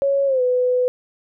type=tone with pitch glide; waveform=sine; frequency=554.4 to 499.7 Hz; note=C#5 to B4; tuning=0 to +20 cents; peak=-15 dBFS; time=0.02-0.88 s; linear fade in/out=0 ms; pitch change=-180 cents; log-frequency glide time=0.26-0.42 s; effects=none